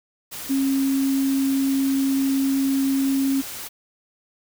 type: tone in noise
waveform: sine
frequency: 271 Hz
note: C#4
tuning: 39 cents flat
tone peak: -18 dBFS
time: 0.49-3.42 s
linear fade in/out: 20 ms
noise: white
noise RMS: -34 dBFS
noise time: 0.31-3.69 s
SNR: +13 dB
effects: none